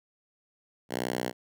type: tone with high-pass filter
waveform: 5% pulse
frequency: 61.74 Hz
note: B1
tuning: in tune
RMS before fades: -32 dBFS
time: 0.89-1.33 s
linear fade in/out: 50 ms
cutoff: 170 Hz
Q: 0.8
effects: none